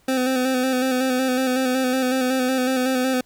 25% pulse tone with vibrato, 257.5 Hz, C4, 28 cents flat, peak -15 dBFS, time 0.08-3.21 s, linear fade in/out 5 ms, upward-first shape square, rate 5.4 Hz, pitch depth 31 cents each way, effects pink hiss -59 dBFS RMS until 3.25 s

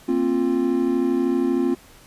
triangle chord, Bb suspended second, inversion none, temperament equal with one note detuned, 233.1 / 265.9 / 349.2 Hz, Bb3 / C4 / F4, 0 / +28 / 0 cents, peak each -24 / -19 / -20 dBFS, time 0.08-1.75 s, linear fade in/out 10 ms, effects pink hiss -49 dBFS RMS until 2.06 s + resampled to 32000 Hz

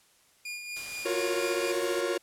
sawtooth tone with tremolo, 2427 Hz, D#7, 44 cents flat, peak -31 dBFS, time 0.45-1.72 s, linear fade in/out 5 ms, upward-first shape sine, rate 4.2 Hz, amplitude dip 45%
white noise, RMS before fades -42 dBFS, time 0.76-2.01 s, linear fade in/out 5 ms
45% pulse chord, Gb major seventh, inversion third, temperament equal with one note detuned, 349.2 / 364.3 / 466.2 / 554.4 Hz, F4 / Gb4 / Bb4 / Db5, 0 / -27 / 0 / 0 cents, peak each -33 dBFS, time 1.05-2.18 s, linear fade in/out 10 ms
effects white hiss -63 dBFS RMS until 2.22 s + low-pass 11000 Hz 12 dB/octave

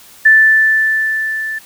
sine tone with level ramp, 1760 Hz, A6, in tune, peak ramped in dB -3 to -19 dBFS, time 0.25-1.59 s, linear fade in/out 10 ms, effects white hiss -41 dBFS RMS until 1.65 s

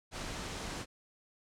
pink low-pass noise, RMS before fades -41 dBFS, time 0.11-0.86 s, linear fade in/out 50 ms, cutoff 8400 Hz, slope 24 dB/octave, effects none

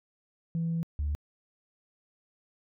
sine tone pair in turn, 165.7 / 73.45 Hz, E3 / D2, +9 / +1 cents, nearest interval octave + major second, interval 1408 cents, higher first, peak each -26 dBFS, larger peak neither, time 0.55-0.83 / 0.99-1.15 s, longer first, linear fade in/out 0 ms, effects tanh soft clip ceiling -24 dBFS

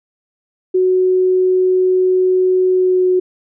sine tone with pitch glide, 370 to 366.8 Hz, F#4 to F#4, 0 to -15 cents, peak -10 dBFS, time 0.74-3.2 s, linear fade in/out 10 ms, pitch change -15 cents, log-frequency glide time 2.7-3.09 s, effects none

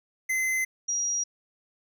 square / sine tone pair in turn, 2054 / 5733 Hz, C7 / F8, -33 / +44 cents, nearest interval octave + tritone, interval 1777 cents, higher second, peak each -25 dBFS, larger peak neither, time 0.29-0.65 / 0.88-1.24 s, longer neither, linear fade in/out 10 ms, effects none

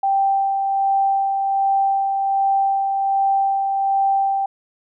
sine tone with tremolo, 784 Hz, G5, in tune, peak -14 dBFS, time 0.03-4.46 s, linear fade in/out 5 ms, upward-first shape sine, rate 1.3 Hz, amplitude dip 35%, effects none

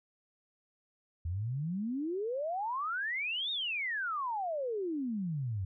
sine exponential two-way sweep, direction up then down, 79.8 to 3764 to 89.9 Hz, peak -32 dBFS, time 1.25-5.65 s, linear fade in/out 5 ms, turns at 3.51 s, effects none

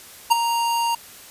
square tone with ADSR envelope, 932.3 Hz, A#5, in tune, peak -10 dBFS, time 0.3-0.95 s, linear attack 19 ms, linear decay 15 ms, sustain -10 dB, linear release 5 ms, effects white hiss -43 dBFS RMS until 1.3 s + resampled to 32000 Hz

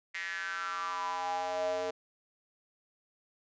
square tone with high-pass filter sweep, 90.4 Hz, F#2, 40 cents flat, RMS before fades -35 dBFS, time 0.14-1.91 s, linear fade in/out 10 ms, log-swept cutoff 2000 to 520 Hz, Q 6.7, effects resampled to 16000 Hz

